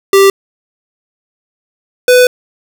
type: tone pair in turn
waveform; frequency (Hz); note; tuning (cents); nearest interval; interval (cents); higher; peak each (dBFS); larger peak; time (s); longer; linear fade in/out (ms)
square; 392 / 498.3; G4 / B4; 0 / +15; major third; 415; second; -4; neither; 0.13-0.3 / 2.08-2.27; second; 2
effects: none